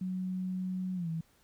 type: tone with pitch glide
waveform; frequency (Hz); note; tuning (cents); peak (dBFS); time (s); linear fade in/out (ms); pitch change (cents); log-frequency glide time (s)
sine; 185 to 162.92; F#3 to E3; 0 to -20; -32; 0.01-1.21; 5; -220; 0.95-1.09
effects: pink hiss -67 dBFS RMS until 1.43 s